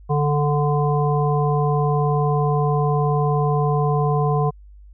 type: harmonic tone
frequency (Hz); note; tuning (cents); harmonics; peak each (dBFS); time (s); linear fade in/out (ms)
146.83; D3; 0; 1 / 3 / 5 / 7; -18 / -23 / -25 / -26; 0.09-4.51; 20
effects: added 50 Hz sine -41 dBFS peak until 4.93 s